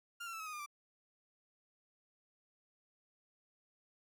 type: tone with pitch steps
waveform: 30% pulse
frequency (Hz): 1400 / 1359.4 / 1319.9 / 1281.6 / 1244.4 / 1208.3 / 1173.2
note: F6 / F6 / E6 / E6 / D#6 / D6 / D6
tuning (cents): +4 / -47 / +2 / -49 / 0 / +49 / -2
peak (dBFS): -40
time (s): 0.2-0.662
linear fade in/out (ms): 10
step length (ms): 66
effects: none